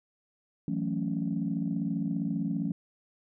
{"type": "chord", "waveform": "sine", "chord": "F# minor seventh", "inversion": "third", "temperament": "equal", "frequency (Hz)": [164.81, 185, 220, 277.2], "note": ["E3", "F#3", "A3", "C#4"], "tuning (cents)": [0, 0, 0, 0], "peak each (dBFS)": -33, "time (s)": [0.68, 2.72], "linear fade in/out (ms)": 2, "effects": ["tanh soft clip ceiling -19 dBFS"]}